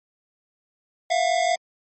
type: tone pair together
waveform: square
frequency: 668 / 713.6 Hz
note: E5 / F5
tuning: +23 / +37 cents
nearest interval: minor second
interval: 114 cents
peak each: -23 / -22 dBFS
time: 1.1-1.56 s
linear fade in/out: 10 ms
effects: MP3 32 kbps